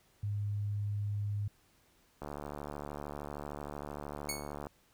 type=tone; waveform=sine; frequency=102.8 Hz; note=G#2; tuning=17 cents flat; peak=-32 dBFS; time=0.23-1.48 s; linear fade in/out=5 ms
type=click train; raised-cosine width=1 ms; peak=-27 dBFS; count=180; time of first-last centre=2.22-4.669 s; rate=73.1 Hz
type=tone with exponential decay; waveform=10% pulse; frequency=2217 Hz; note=C#7; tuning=in tune; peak=-23 dBFS; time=4.29-4.54 s; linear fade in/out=1 ms; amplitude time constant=54 ms
effects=pink hiss -68 dBFS RMS until 4.93 s